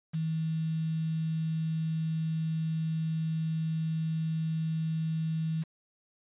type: tone with quantisation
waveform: sine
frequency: 160.1 Hz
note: D#3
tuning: 50 cents sharp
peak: -28 dBFS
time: 0.13-5.64 s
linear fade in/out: 20 ms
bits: 8
effects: resampled to 8000 Hz